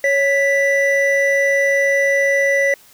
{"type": "tone pair together", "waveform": "triangle", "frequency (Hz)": [554.4, 1975.5], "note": ["C#5", "B6"], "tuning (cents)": [0, 0], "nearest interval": "octave + minor seventh", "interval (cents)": 2200, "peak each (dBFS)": -14, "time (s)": [0.04, 2.74], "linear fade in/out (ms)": 2, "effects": ["white hiss -48 dBFS RMS until 2.93 s"]}